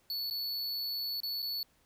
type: tone with dropouts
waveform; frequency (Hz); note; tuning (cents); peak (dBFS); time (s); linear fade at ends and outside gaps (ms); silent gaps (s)
square; 4435; C#8; 0; -34; 0.1-1.63; 1; 0.3-0.309 / 1.203-1.233 / 1.42-1.426
effects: pink hiss -69 dBFS RMS until 1.85 s